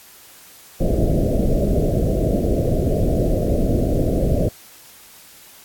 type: low-pass noise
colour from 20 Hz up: pink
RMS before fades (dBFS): -18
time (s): 0.8-4.49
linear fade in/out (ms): 10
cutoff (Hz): 670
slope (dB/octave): 96
effects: white hiss -45 dBFS RMS until 5.64 s + AAC 64 kbps